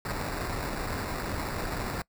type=noise with sample-and-hold; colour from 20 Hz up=pink; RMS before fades=-33 dBFS; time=0.05-2.02 s; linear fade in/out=2 ms; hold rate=3150 Hz; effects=noise-tail reverb RT60 0.1 s tail -24 dB re dry